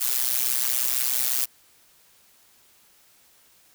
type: noise with amplitude modulation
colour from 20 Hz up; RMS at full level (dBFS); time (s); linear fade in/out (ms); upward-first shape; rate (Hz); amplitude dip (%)
blue; -20; 0-1.46; 20; sine; 126; 100
effects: white hiss -58 dBFS RMS until 3.74 s